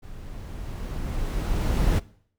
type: noise with level ramp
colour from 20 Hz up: brown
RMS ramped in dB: -41 to -19 dBFS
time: 0.02-2 s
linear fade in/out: 20 ms
effects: noise-tail reverb RT60 0.6 s tail -21 dB re dry